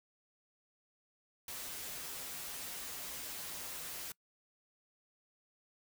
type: noise with comb filter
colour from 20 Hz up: white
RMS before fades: -44 dBFS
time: 1.48-4.12 s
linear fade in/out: 2 ms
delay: 9.1 ms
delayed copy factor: -0.6
effects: noise-tail reverb RT60 0.1 s tail -24 dB re dry